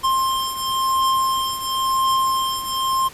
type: beating tone pair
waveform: square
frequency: 1056 / 1056.96 Hz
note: C6 / C6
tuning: +16 / +17 cents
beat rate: 0.96 Hz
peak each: -25 / -20 dBFS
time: 0.03-3.09 s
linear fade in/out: 20 ms
effects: pink hiss -41 dBFS RMS until 3.13 s + resampled to 32000 Hz